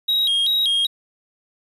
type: tone with vibrato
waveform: triangle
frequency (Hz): 3520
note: A7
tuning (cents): 0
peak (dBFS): -15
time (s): 0.08-0.87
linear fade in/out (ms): 10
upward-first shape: square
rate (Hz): 2.6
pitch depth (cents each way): 140
effects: resampled to 32000 Hz + 8-bit